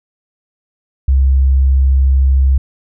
sine tone, 66.8 Hz, C2, 36 cents sharp, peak -7 dBFS, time 1.08-2.58 s, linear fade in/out 5 ms, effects none

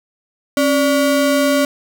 square ring-modulated tone, 427.5 Hz, A4, 50 cents flat, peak -10 dBFS, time 0.57-1.65 s, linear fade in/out 2 ms, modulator 156 Hz, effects none

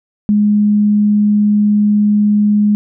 sine tone, 208.2 Hz, G#3, 5 cents sharp, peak -8 dBFS, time 0.29-2.75 s, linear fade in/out 0 ms, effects none

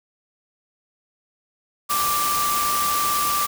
sine tone in noise, 1174.7 Hz, D6, in tune, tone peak -21 dBFS, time 1.89-3.47 s, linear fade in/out 20 ms, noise white, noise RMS -25 dBFS, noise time 1.89-3.47 s, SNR +1 dB, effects none

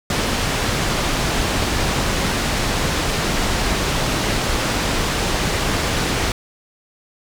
pink low-pass noise, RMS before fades -20 dBFS, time 0.1-6.32 s, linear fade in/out 2 ms, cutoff 7000 Hz, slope 12 dB/octave, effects none

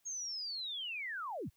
sine linear sweep, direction down, 6590 to 43.65 Hz, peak -38 dBFS, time 0.05-1.5 s, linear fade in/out 20 ms, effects white hiss -75 dBFS RMS until 1.56 s

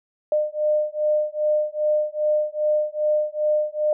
sine beating tone pair, 604 / 606.5 Hz, D5 / D#5, +48 / -44 cents, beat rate 2.5 Hz, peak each -22 dBFS, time 0.32-3.93 s, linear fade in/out 2 ms, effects none

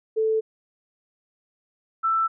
sine tone pair in turn, 440 / 1328.4 Hz, A4 / E6, 0 / +13 cents, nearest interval octave + perfect fifth, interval 1913 cents, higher second, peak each -19 dBFS, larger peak neither, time 0.16-0.41 / 2.03-2.28 s, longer neither, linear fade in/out 20 ms, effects none

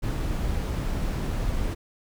brown noise, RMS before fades -27 dBFS, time 0.02-1.75 s, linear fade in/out 20 ms, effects none

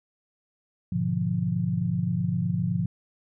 sine chord, G# diminished seventh, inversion none, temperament equal, 103.83 / 123.47 / 146.83 / 174.61 Hz, G#2 / B2 / D3 / F3, 0 / 0 / 0 / 0 cents, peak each -31 / -30 / -31 / -26 dBFS, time 0.92-2.86 s, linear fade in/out 5 ms, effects none

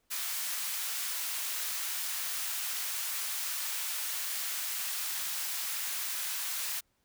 white high-pass noise, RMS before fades -35 dBFS, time 0.1-6.81 s, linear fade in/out 20 ms, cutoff 1100 Hz, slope 12 dB/octave, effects pink hiss -75 dBFS RMS until 7.04 s

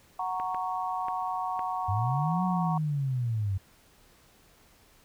sine chord, F# major, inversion none, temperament equal, 740 / 932.3 / 1108.7 Hz, F#5 / A#5 / C#6, 0 / 0 / 0 cents, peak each -32 / -34 / -34 dBFS, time 0.19-2.78 s, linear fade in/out 5 ms
clicks, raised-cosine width 0.5 ms, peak -25 dBFS, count 4, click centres 0.399 / 0.546 / 1.084 / 1.593 s
sine linear two-way sweep, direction up then down, 93 to 185 to 93 Hz, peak -26 dBFS, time 1.88-3.58 s, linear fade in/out 10 ms, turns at 2.44 s
effects pink hiss -60 dBFS RMS until 5.04 s

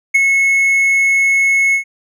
triangle tone with ADSR envelope, 2188 Hz, C#7, 23 cents flat, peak -4 dBFS, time 0.14-1.84 s, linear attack 13 ms, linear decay 21 ms, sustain -4 dB, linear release 100 ms, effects none

